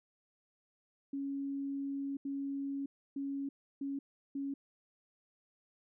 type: tone bursts at uneven times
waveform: sine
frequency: 277.2 Hz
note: C#4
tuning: in tune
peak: -35 dBFS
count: 5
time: 1.13-2.17 / 2.25-2.86 / 3.16-3.49 / 3.81-3.99 / 4.35-4.54 s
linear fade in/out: 5 ms
effects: none